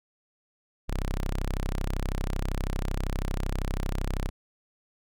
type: tone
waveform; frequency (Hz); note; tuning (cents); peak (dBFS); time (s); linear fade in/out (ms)
sawtooth; 32.7; C1; 0; -23; 0.88-4.3; 20
effects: none